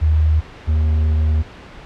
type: tone pair in turn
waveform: sine / triangle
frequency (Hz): 77.78 / 77.43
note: D#2 / D#2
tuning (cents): 0 / -8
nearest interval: unison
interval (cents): 8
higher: first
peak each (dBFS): -11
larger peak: neither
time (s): 0.01-0.41 / 0.67-1.43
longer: second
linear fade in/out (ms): 20
effects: pink hiss -38 dBFS RMS until 1.85 s + low-pass 3000 Hz 12 dB/octave